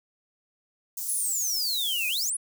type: high-pass noise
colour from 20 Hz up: white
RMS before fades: -33 dBFS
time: 0.97-2.3 s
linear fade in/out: 5 ms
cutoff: 6100 Hz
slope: 24 dB/octave
type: exponential two-way sweep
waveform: sine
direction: down then up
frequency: 11000 to 2434 to 11000 Hz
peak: -26 dBFS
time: 1.08-2.37 s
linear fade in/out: 10 ms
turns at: 2.08 s
effects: none